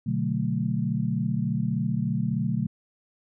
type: chord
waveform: sine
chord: B minor seventh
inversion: none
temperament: equal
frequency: 123.47 / 146.83 / 185 / 220 Hz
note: B2 / D3 / F#3 / A3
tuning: 0 / 0 / 0 / 0 cents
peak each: -29 dBFS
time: 0.06-2.67 s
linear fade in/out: 10 ms
effects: none